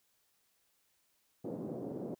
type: band-pass noise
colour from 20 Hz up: white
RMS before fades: -41 dBFS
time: 1.44-2.15 s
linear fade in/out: 10 ms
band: 140 to 490 Hz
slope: 24 dB/octave
effects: white hiss -75 dBFS RMS until 2.19 s